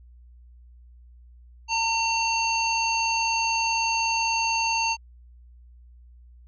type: harmonic tone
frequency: 909 Hz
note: A#5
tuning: 44 cents flat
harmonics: 1 / 3 / 5 / 7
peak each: -25 / -26 / -30 / -32 dBFS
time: 1.68-4.97 s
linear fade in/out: 50 ms
effects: added 60 Hz sine -47 dBFS peak until 6.47 s